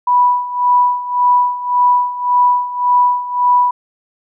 sine tone with tremolo, 984 Hz, B5, 7 cents flat, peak -7 dBFS, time 0.07-3.71 s, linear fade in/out 5 ms, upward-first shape sine, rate 1.8 Hz, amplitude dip 80%, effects none

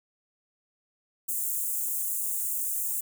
white high-pass noise, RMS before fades -30 dBFS, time 1.28-3.01 s, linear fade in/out 10 ms, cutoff 7200 Hz, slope 48 dB/octave, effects none

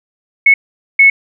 sine tone bursts at uneven times, 2200 Hz, C#7, 14 cents flat, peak -3 dBFS, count 2, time 0.46-0.54 / 0.99-1.1 s, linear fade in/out 5 ms, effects none

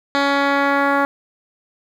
10% pulse tone with low-pass filter sweep, 280.4 Hz, C#4, 20 cents sharp, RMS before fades -17 dBFS, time 0.15-1.05 s, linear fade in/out 0 ms, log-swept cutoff 3800 to 1500 Hz, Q 1.3, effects 7-bit

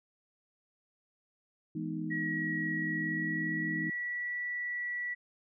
sine chord, E major seventh, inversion none, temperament equal with one note detuned, 164.81 / 209.6 / 246.9 / 311.1 Hz, E3 / G#3 / B3 / D#4, 0 / +16 / 0 / 0 cents, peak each -38 / -41 / -42 / -37 dBFS, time 1.75-3.9 s, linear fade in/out 5 ms
sine tone with pitch glide, 1913 to 1949.8 Hz, A#6 to B6, +44 to -23 cents, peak -33 dBFS, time 2.1-5.15 s, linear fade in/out 20 ms, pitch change +33 cents, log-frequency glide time 2.71-4.33 s
effects none

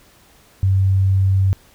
sine tone, 96 Hz, G2, 36 cents flat, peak -12 dBFS, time 0.63-1.53 s, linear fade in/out 0 ms, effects pink hiss -51 dBFS RMS until 1.74 s

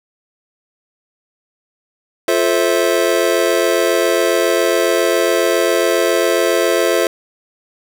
square chord, F major seventh, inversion none, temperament just, 349.2 / 436.5 / 523.8 / 654.8 Hz, F4 / A4 / C5 / E5, 0 / -14 / +2 / -12 cents, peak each -19 dBFS, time 2.28-7.07 s, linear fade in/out 2 ms, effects none

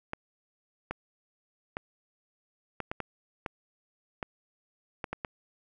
clicks, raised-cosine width 0.5 ms, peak -18 dBFS, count 11, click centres 0.134 / 0.91 / 1.769 / 2.803 / 2.915 / 3.003 / 3.462 / 4.228 / 5.042 / 5.13 / 5.248 s, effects none

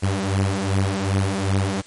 sawtooth beating tone pair, 96 / 98.6 Hz, G2 / G2, -36 / +11 cents, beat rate 2.6 Hz, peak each -18 dBFS, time 0.02-1.82 s, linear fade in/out 20 ms, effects white hiss -46 dBFS RMS until 1.86 s + MP3 48 kbps

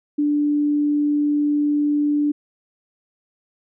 sine tone, 293.7 Hz, D4, in tune, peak -16 dBFS, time 0.18-2.32 s, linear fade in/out 10 ms, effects none

